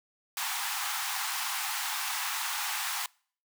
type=high-pass noise; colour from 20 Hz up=pink; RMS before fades=-33 dBFS; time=0.37-3.06 s; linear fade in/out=2 ms; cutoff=760 Hz; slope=96 dB/octave; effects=noise-tail reverb RT60 0.5 s tail -26 dB re dry